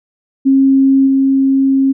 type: tone with level steps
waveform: sine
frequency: 269.7 Hz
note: C#4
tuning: 47 cents flat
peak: -6 / -8 dBFS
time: 0.45-1.93 s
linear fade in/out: 20 ms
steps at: 1.06 s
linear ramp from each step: 20 ms
effects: none